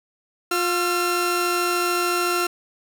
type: tone pair together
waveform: sawtooth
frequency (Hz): 353.7 / 1361.1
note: F4 / F6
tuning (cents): +22 / -45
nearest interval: octave + major seventh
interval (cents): 2333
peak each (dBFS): -19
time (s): 0.51-2.47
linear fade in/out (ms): 5
effects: none

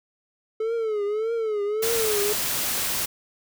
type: tone with vibrato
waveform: triangle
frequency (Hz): 433.9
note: A4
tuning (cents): -24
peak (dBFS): -21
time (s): 0.6-2.33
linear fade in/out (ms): 5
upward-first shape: triangle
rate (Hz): 1.7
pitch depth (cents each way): 130
type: noise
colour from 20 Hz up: white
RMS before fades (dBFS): -26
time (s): 1.82-3.06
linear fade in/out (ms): 10
effects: none

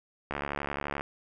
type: click train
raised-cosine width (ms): 0.5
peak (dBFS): -17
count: 51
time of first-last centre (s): 0.31-1.009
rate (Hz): 71.5
effects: none

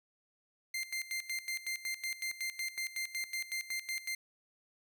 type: tone with tremolo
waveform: sawtooth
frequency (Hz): 2093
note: C7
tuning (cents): 0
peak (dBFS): -31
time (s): 0.74-4.15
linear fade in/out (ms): 5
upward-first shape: square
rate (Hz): 5.4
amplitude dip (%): 80
effects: none

